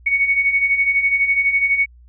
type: beating tone pair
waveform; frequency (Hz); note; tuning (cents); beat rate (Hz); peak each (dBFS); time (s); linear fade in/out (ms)
sine; 2217 / 2229; C#7 / C#7; 0 / +9; 12; -21 / -15; 0.06-1.86; 10
effects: added 60 Hz sine -43 dBFS peak until 2.08 s